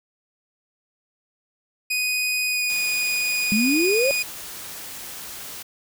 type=tone with pitch glide; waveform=sawtooth; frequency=2489 to 2469 Hz; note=D#7 to D#7; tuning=0 to -14 cents; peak=-18 dBFS; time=1.9-4.23 s; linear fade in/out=10 ms; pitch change=-14 cents; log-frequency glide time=2.47-2.62 s
type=noise; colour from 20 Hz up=white; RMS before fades=-36 dBFS; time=2.69-5.63 s; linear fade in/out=10 ms
type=exponential sweep; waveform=sine; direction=up; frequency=200.5 to 569 Hz; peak=-18 dBFS; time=3.52-4.11 s; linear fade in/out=0 ms
effects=none